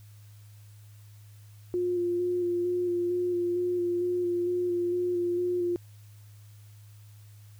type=tone with vibrato; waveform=sine; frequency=353.3 Hz; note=F4; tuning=20 cents sharp; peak=-25 dBFS; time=1.74-5.76 s; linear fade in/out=0 ms; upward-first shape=square; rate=2.2 Hz; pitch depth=16 cents each way; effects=added 104 Hz sine -48 dBFS peak until 7.59 s + white hiss -62 dBFS RMS until 7.59 s